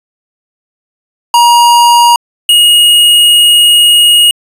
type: tone pair in turn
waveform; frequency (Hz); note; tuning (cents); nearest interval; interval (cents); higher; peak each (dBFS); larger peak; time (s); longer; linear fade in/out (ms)
square; 950 / 2876; A#5 / F#7; +33 / -50; octave + perfect fifth; 1917; second; -3; neither; 1.34-2.16 / 2.49-4.31; second; 2
effects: resampled to 32000 Hz